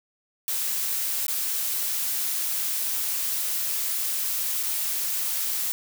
blue noise with dropouts, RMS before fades -27 dBFS, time 0.48-5.72 s, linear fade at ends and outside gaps 0 ms, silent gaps 1.267-1.282 / 4.629-4.634 s, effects none

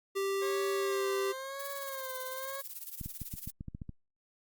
square tone, 392 Hz, G4, in tune, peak -31 dBFS, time 0.15-1.33 s, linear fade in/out 20 ms
20% pulse tone with vibrato, 536 Hz, C5, 42 cents sharp, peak -34 dBFS, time 0.41-2.62 s, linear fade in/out 20 ms, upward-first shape sine, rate 0.97 Hz, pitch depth 70 cents each way
violet noise with tremolo, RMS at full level -40 dBFS, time 1.59-3.51 s, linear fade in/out 10 ms, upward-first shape sine, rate 18 Hz, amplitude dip 80%
clicks, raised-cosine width 5 ms, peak -28 dBFS, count 10, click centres 3.012 / 3.06 / 3.217 / 3.339 / 3.475 / 3.609 / 3.683 / 3.749 / 3.818 / 3.893 s
effects Opus 48 kbps

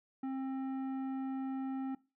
sine tone with tanh clipping, 265.8 Hz, C4, 27 cents sharp, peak -37 dBFS, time 0.23-1.95 s, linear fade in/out 5 ms, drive 11 dB, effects noise-tail reverb RT60 0.3 s tail -21 dB re dry

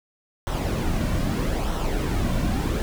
brown noise with flanger, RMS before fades -24 dBFS, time 0.47-2.82 s, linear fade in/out 0 ms, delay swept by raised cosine 0.42 to 2.42 ms, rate 0.79 Hz, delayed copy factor -0.5, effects none

